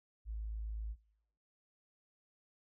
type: tone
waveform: sine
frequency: 54 Hz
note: A1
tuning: 32 cents flat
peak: -38 dBFS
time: 0.25-0.96 s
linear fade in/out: 50 ms
effects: noise-tail reverb RT60 0.9 s tail -26 dB re dry